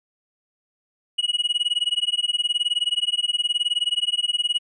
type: tone with tremolo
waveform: triangle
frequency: 2911 Hz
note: F#7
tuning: 29 cents flat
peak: -15 dBFS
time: 1.18-4.59 s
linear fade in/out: 10 ms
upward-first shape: sine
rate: 19 Hz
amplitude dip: 100%
effects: resampled to 24000 Hz